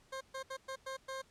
20% pulse tone bursts at uneven times, 531 Hz, C5, 25 cents sharp, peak -35 dBFS, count 6, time 0.12-0.21 / 0.34-0.43 / 0.5-0.57 / 0.68-0.76 / 0.86-0.97 / 1.08-1.22 s, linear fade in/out 10 ms, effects pink hiss -67 dBFS RMS until 1.3 s + low-pass 9000 Hz 12 dB/octave

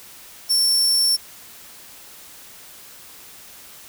sawtooth tone, 5430 Hz, F8, 50 cents flat, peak -13 dBFS, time 0.49-1.17 s, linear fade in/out 20 ms, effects white hiss -43 dBFS RMS until 3.88 s

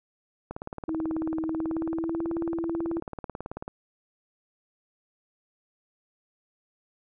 click train, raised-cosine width 1 ms, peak -21 dBFS, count 59, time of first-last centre 0.51-3.679 s, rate 18.3 Hz
sine tone with pitch glide, 320 to 332.8 Hz, D#4 to E4, +49 to +17 cents, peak -27 dBFS, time 0.88-3 s, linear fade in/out 5 ms, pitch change +68 cents, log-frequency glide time 1.53-2.28 s
effects none

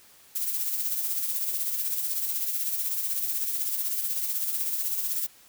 violet noise with tremolo, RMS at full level -27 dBFS, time 0.35-5.27 s, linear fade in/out 10 ms, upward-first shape sine, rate 16 Hz, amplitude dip 45%, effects white hiss -55 dBFS RMS until 5.48 s

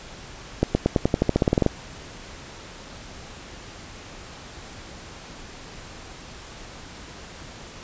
accelerating click train, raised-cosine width 2 ms, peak -4 dBFS, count 15, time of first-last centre 0.63-1.663 s, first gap 120 ms, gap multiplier 0.92, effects pink hiss -41 dBFS RMS until 7.83 s + resampled to 16000 Hz

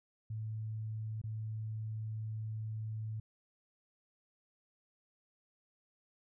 sine tone with dropouts, 109.4 Hz, A2, 9 cents flat, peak -37 dBFS, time 0.3-3.2 s, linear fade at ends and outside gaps 5 ms, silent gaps 1.216-1.238 s, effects none

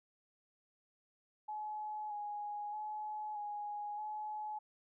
sine tone with vibrato, 840 Hz, G#5, 19 cents sharp, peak -39 dBFS, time 1.48-4.59 s, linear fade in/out 10 ms, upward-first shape square, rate 0.8 Hz, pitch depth 21 cents each way, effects none

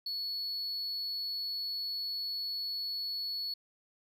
sine tone, 4400 Hz, C#8, 14 cents flat, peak -31 dBFS, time 0.06-3.54 s, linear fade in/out 5 ms, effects tanh soft clip ceiling -33 dBFS + 12-bit

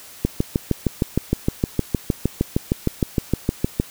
click train, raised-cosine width 3 ms, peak -4 dBFS, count 24, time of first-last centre 0.25-3.799 s, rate 6.48 Hz, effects white hiss -42 dBFS RMS until 3.9 s

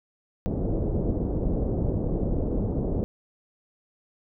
pink low-pass noise, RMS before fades -26 dBFS, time 0.46-3.04 s, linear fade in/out 0 ms, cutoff 530 Hz, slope 24 dB/octave, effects none

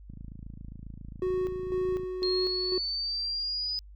click train, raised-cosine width 5 ms, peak -31 dBFS, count 54, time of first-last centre 0.1-2.034 s, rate 27.4 Hz
triangle tone with tremolo, 369 Hz, F#4, 5 cents flat, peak -24 dBFS, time 1.22-2.78 s, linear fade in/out 2 ms, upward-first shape square, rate 2 Hz, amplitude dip 50%
sine exponential sweep, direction up, 4220 to 5000 Hz, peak -29 dBFS, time 2.23-3.79 s, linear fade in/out 0 ms
effects added 50 Hz sine -46 dBFS peak until 3.95 s

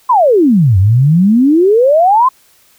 sine exponential two-way sweep, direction down then up, 1072 to 90.5 to 1072 Hz, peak -5 dBFS, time 0.09-2.29 s, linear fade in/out 10 ms, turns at 0.78 s, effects white hiss -49 dBFS RMS until 2.78 s

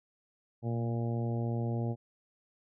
harmonic tone with a mistuned harmonic, 116.54 Hz, A#2, in tune, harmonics 1 / 2 / 3 / 4 / 5 / 6 / 7, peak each -31 / -37 / -41 / -43 / -45 / -47 / -48 dBFS, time 0.62-1.96 s, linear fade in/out 50 ms, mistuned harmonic 1, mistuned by +34 cents, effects none

